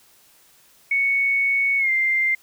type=tone with pitch glide; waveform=sine; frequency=2219 to 2094 Hz; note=C#7 to C7; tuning=+1 to +1 cents; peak=-17 dBFS; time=0.91-2.35 s; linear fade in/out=5 ms; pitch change=-100 cents; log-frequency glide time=1.78-1.9 s; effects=white hiss -55 dBFS RMS until 2.42 s